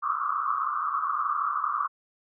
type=band-pass noise; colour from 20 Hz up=white; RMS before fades=-28 dBFS; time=0.02-1.88 s; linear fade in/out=20 ms; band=1100 to 1300 Hz; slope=96 dB/octave; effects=none